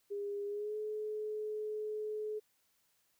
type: tone with pitch glide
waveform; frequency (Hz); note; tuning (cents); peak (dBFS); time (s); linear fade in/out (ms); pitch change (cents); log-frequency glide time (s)
sine; 405.9 to 427.1; G#4 to G#4; -40 to +48; -36; 0.1-2.4; 20; +88; 0.46-0.76
effects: white hiss -75 dBFS RMS until 3.19 s